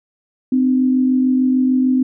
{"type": "tone pair together", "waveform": "sine", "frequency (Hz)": [256.8, 303.5], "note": ["C4", "D#4"], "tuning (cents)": [-32, -43], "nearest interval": "minor third", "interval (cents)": 289, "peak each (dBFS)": [-12, -23], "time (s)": [0.52, 2.03], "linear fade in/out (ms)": 5, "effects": []}